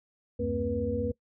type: tone cluster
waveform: sine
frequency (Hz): 76.4 / 94.5 / 225.8 / 261 / 484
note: D#2 / F#2 / A3 / C4 / B4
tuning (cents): -31 / +37 / +45 / -4 / -35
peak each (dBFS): -38 / -35 / -34 / -36 / -30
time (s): 0.39-1.12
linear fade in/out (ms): 10
effects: noise-tail reverb RT60 0.1 s tail -22 dB re dry